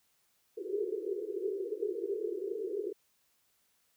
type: band-pass noise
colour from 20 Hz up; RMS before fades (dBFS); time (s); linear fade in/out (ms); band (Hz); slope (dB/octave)
pink; -36; 0.57-2.93; 10; 360 to 450; 96
effects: white hiss -73 dBFS RMS until 3.96 s